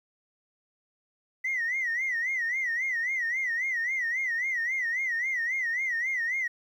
sine tone with vibrato, 1975.5 Hz, B6, in tune, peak -25 dBFS, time 1.44-6.48 s, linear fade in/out 10 ms, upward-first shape sine, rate 3.7 Hz, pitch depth 140 cents each way, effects tanh soft clip ceiling -23 dBFS + 10-bit

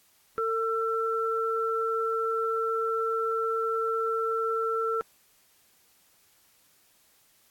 sine tone pair together, 451.2 / 1342 Hz, A4 / E6, +44 / +31 cents, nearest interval octave + perfect fifth, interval 1887 cents, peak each -28 dBFS, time 0.38-5.01 s, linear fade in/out 0 ms, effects white hiss -63 dBFS RMS until 7.5 s + AAC 64 kbps

